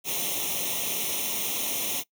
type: noise with comb filter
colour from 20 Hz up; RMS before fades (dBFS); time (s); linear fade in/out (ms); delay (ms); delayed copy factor
white; -29; 0.04-2.04; 50; 0.32; +0.85
effects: noise-tail reverb RT60 0.1 s tail -21 dB re dry + high-pass 150 Hz 12 dB/octave